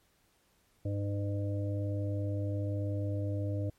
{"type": "harmonic tone", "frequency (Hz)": 101.1, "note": "G#2", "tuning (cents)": -46, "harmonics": [1, 3, 5, 6], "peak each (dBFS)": [-31, -39, -43, -43], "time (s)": [0.85, 3.7], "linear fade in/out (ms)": 5, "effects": ["pink hiss -70 dBFS RMS until 3.78 s", "MP3 64 kbps"]}